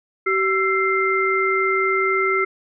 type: tone cluster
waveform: sine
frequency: 383.8 / 1338 / 2092 Hz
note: G4 / E6 / C7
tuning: -37 / +25 / -1 cents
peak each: -21 dBFS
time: 0.26-2.45 s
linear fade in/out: 10 ms
effects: none